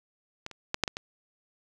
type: clicks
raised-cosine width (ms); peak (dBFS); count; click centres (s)
0.2; -19 / -27 / -10 / -6 / -13 / -17; 6; 0.464 / 0.513 / 0.744 / 0.837 / 0.878 / 0.969
effects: none